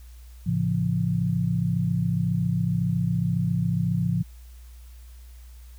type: chord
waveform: sine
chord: A augmented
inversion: none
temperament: just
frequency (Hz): 110 / 137.5 / 171.88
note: A2 / C#3 / E#3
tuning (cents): 0 / -14 / -27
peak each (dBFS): -27 / -27 / -24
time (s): 0.46-4.23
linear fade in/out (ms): 10
effects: added 60 Hz sine -42 dBFS peak until 5.78 s + white hiss -58 dBFS RMS until 5.78 s